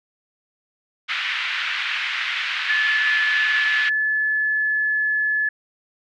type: band-pass noise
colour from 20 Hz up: pink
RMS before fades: -25 dBFS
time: 1.08-3.9 s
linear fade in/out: 20 ms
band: 1600 to 3200 Hz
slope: 24 dB/octave
type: tone with pitch glide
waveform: sine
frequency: 1735 to 1719 Hz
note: A6 to A6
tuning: -25 to -41 cents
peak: -18 dBFS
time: 2.69-5.49 s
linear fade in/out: 5 ms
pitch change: -16 cents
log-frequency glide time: 2.87-5.17 s
effects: none